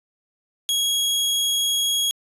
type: tone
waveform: sawtooth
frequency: 3312 Hz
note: G#7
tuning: 5 cents flat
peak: -16 dBFS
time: 0.69-2.11 s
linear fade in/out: 0 ms
effects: resampled to 32000 Hz